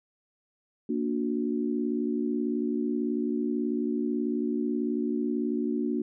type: chord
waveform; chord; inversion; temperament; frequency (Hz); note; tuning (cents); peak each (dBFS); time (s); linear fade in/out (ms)
sine; Bb augmented; none; just; 233.1 / 291.4 / 364.2; Bb3 / D4 / F#4; 0 / -13 / -27; -29 / -30 / -32; 0.89-6.02; 5
effects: none